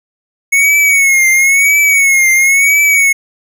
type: tone with vibrato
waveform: square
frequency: 2201 Hz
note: C#7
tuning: 13 cents flat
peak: -7 dBFS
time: 0.52-3.13 s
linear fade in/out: 10 ms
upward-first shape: triangle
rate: 0.98 Hz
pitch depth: 90 cents each way
effects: none